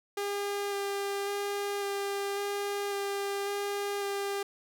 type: tone with vibrato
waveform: sawtooth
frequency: 401.8 Hz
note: G4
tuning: 43 cents sharp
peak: -27 dBFS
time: 0.17-4.43 s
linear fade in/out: 5 ms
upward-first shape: square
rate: 0.91 Hz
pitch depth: 10 cents each way
effects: none